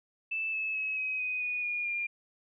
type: tone with pitch steps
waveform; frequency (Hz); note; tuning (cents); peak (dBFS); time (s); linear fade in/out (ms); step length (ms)
sine; 2637 / 2602 / 2568 / 2534 / 2501 / 2468 / 2435 / 2403; E7 / E7 / E7 / D#7 / D#7 / D#7 / D#7 / D7; 0 / -23 / -46 / +31 / +8 / -15 / -38 / +39; -30; 0.31-2.07; 10; 220
effects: none